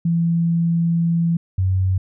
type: tone pair in turn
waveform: sine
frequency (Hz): 168.1 / 93.91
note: E3 / F#2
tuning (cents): +34 / +26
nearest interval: minor seventh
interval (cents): 1008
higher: first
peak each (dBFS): -15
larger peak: neither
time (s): 0.05-1.37 / 1.58-1.98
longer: first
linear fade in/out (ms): 5
effects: none